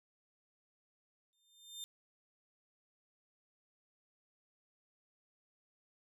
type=tone with exponential growth; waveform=sawtooth; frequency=3600 Hz; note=A7; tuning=39 cents sharp; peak=-38 dBFS; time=1.33-1.84 s; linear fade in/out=0 ms; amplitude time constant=110 ms; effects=none